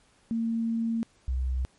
sine tone pair in turn, 228.2 / 64.04 Hz, A#3 / C2, -37 / -37 cents, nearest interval octave + minor seventh, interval 2200 cents, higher first, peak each -25 dBFS, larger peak neither, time 0.31-1.03 / 1.28-1.65 s, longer first, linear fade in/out 0 ms, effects pink hiss -63 dBFS RMS until 1.78 s + MP3 48 kbps

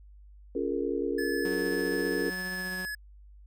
sine chord, Bb minor seventh, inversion first, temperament just, 279.7 / 349.6 / 419.5 / 466.2 Hz, Db4 / F4 / Ab4 / Bb4, +16 / +2 / +17 / 0 cents, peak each -33 dBFS, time 0.55-2.3 s, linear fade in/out 5 ms
square tone with pitch glide, 1723 to 1699.3 Hz, A6 to G#6, -37 to +39 cents, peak -34 dBFS, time 1.18-2.95 s, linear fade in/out 5 ms, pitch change -24 cents, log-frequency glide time 2.52-2.76 s
sawtooth tone with tremolo, 184 Hz, F#3, 9 cents flat, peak -33 dBFS, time 1.45-2.85 s, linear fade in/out 0 ms, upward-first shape sine, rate 15 Hz, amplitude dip 25%
effects added 50 Hz sine -49 dBFS peak until 3.46 s

